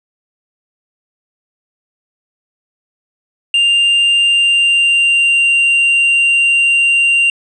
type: tone with pitch glide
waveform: triangle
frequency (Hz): 2794 to 2773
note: F7 to F7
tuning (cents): 0 to -13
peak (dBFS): -7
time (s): 3.54-7.3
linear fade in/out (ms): 2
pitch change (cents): -13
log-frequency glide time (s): 4.22-5.49
effects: resampled to 22050 Hz